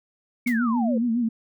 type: exponential sweep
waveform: sine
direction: down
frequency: 2279 to 480 Hz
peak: -27 dBFS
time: 0.46-0.98 s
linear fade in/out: 5 ms
type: tone with vibrato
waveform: sine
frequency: 234.5 Hz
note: A#3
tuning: 11 cents sharp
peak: -20 dBFS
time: 0.46-1.29 s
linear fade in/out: 10 ms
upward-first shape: sine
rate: 7.2 Hz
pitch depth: 85 cents each way
type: noise with exponential decay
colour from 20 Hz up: white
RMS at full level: -33 dBFS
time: 0.47-0.59 s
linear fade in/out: 5 ms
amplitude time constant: 25 ms
effects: none